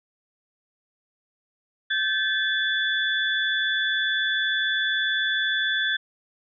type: tone cluster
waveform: sine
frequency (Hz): 1551 / 1731 / 3453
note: G6 / A6 / A7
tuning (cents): -19 / -29 / -33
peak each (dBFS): -26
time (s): 1.9-5.97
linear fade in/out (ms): 10
effects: none